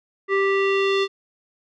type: tone with low-pass filter sweep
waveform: square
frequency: 392 Hz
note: G4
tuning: in tune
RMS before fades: -20 dBFS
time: 0.28-1.08 s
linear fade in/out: 50 ms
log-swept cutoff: 1900 to 3800 Hz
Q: 2.7
effects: none